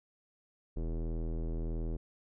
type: tone with low-pass filter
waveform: square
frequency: 40.75 Hz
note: E1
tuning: 19 cents flat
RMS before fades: -35 dBFS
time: 0.76-1.97 s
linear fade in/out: 10 ms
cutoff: 410 Hz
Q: 1.8
effects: none